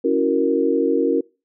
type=chord; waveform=sine; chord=F# dominant seventh; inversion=second; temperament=equal; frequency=277.2 / 329.6 / 370 / 466.2 Hz; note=C#4 / E4 / F#4 / A#4; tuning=0 / 0 / 0 / 0 cents; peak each=-21 / -22 / -22 / -19 dBFS; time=0.04-1.21 s; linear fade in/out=10 ms; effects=noise-tail reverb RT60 0.3 s tail -24 dB re dry